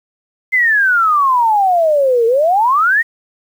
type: exponential two-way sweep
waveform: sine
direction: down then up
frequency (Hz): 2093 to 447.9 to 1923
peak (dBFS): -9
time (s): 0.52-3.03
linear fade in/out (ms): 20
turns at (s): 2.26
effects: 7-bit